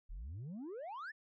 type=exponential sweep; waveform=sine; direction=up; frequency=34.91 to 1849 Hz; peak=-40 dBFS; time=0.09-1.12 s; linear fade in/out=20 ms; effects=tanh soft clip ceiling -42 dBFS